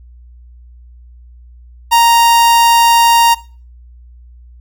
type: tone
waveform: 45% pulse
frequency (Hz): 932.3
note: A#5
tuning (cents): 0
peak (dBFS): -6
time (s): 1.91-3.35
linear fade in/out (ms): 20
effects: noise-tail reverb RT60 0.4 s tail -21 dB re dry + added 60 Hz sine -36 dBFS peak until 4.6 s